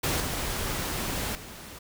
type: noise with level steps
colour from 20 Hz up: pink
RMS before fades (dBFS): -27 / -31 / -43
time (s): 0.03-1.79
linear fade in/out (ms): 10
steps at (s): 0.2 / 1.35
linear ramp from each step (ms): 2
effects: none